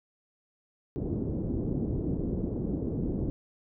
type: low-pass noise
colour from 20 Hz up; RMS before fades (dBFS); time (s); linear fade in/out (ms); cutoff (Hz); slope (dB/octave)
white; -31; 0.96-3.3; 0; 350; 24
effects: none